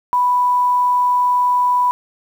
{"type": "tone with quantisation", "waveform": "sine", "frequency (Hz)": 987.8, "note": "B5", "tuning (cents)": 0, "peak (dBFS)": -12, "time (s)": [0.13, 1.91], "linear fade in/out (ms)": 0, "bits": 7, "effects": []}